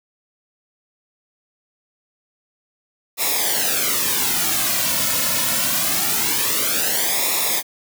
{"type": "noise with flanger", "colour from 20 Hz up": "white", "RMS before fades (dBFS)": -20, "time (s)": [3.17, 7.63], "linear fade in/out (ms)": 50, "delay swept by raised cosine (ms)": [0.65, 2.55], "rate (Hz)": 0.24, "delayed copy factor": -0.8, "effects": []}